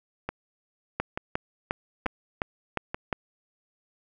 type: two click trains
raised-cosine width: 0.5 ms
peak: -15 / -11 dBFS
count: 4 / 7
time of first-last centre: 0.29-2.945 / 1-3.128 s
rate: 1.13 / 2.82 Hz
effects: none